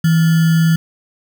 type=tone with sample-and-hold; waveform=sine; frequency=163.5 Hz; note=E3; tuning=14 cents flat; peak=-9 dBFS; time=0.04-0.76 s; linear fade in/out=5 ms; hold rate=1575 Hz; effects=none